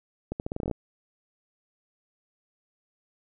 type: accelerating click train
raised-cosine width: 2 ms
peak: -17 dBFS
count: 11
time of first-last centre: 0.32-0.713 s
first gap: 79 ms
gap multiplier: 0.83
effects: none